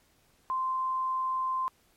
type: tone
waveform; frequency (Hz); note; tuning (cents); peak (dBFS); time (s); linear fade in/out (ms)
sine; 1041; C6; -9; -27; 0.5-1.68; 0
effects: pink hiss -66 dBFS RMS until 1.96 s + MP3 64 kbps